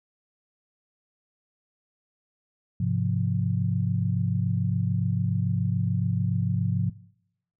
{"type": "chord", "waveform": "sine", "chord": "F minor", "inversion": "first", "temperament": "equal", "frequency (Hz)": [103.83, 130.81, 174.61], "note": ["Ab2", "C3", "F3"], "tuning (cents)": [0, 0, 0], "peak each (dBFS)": -27, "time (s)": [2.8, 6.9], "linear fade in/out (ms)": 5, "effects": ["noise-tail reverb RT60 0.8 s tail -21 dB re dry"]}